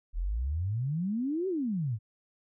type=exponential two-way sweep; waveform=sine; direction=up then down; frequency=38.11 to 392 to 100.2 Hz; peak=-28 dBFS; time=0.13-1.99 s; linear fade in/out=50 ms; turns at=1.48 s; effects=none